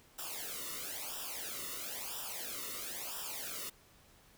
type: noise with flanger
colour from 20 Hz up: white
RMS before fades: -42 dBFS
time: 0.18-3.7 s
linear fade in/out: 10 ms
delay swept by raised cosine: 0.46 to 1.26 ms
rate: 1 Hz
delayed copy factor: -1
effects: pink hiss -63 dBFS RMS until 4.37 s